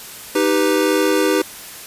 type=chord; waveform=square; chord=Eb augmented; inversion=none; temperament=equal; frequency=311.1 / 392 / 493.9 Hz; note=Eb4 / G4 / B4; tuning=0 / 0 / 0 cents; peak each=-19 / -19 / -20 dBFS; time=0.35-1.42 s; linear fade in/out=5 ms; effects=white hiss -35 dBFS RMS until 1.86 s + resampled to 32000 Hz